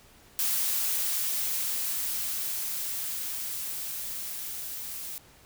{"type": "noise with level ramp", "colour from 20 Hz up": "blue", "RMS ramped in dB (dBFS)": [-27, -38], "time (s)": [0.39, 5.18], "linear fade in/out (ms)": 0, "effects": ["pink hiss -56 dBFS RMS until 5.45 s"]}